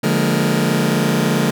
sawtooth chord, Bb dominant seventh, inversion first, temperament just, 145.68 / 174.81 / 209.8 / 233.1 Hz, D3 / F3 / Ab3 / Bb3, -14 / +2 / +18 / 0 cents, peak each -16 dBFS, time 0.03-1.51 s, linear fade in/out 10 ms, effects none

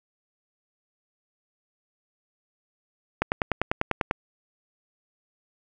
click train, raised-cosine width 0.5 ms, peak -7 dBFS, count 10, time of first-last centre 3.22-4.111 s, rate 10.1 Hz, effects none

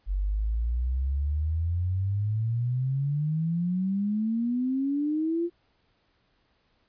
sine exponential sweep, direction up, 46.25 to 349.2 Hz, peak -24 dBFS, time 0.06-5.5 s, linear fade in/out 50 ms, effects pink hiss -69 dBFS RMS until 6.88 s + resampled to 11025 Hz

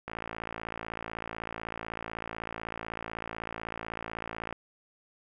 click train, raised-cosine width 0.5 ms, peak -21 dBFS, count 250, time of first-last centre 0.08-4.526 s, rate 56 Hz, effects none

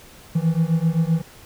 triangle beating tone pair, 160 / 167.7 Hz, D#3 / E3, +49 / +30 cents, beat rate 7.7 Hz, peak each -18 dBFS, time 0.35-1.22 s, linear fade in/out 10 ms, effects pink hiss -46 dBFS RMS until 1.45 s

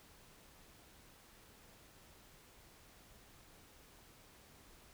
silence, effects pink hiss -62 dBFS RMS until 4.93 s

